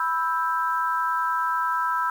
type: chord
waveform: sine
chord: E minor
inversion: second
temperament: just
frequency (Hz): 988.9 / 1318.5 / 1582.2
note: B5 / E6 / G6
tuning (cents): +2 / 0 / +16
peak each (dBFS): -25 / -25 / -30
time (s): 0-2.1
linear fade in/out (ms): 2
effects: 8-bit